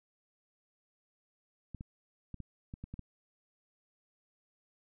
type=clicks; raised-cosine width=5 ms; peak=-30 dBFS; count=8; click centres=1.747 / 1.809 / 2.343 / 2.403 / 2.739 / 2.84 / 2.94 / 2.993 s; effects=none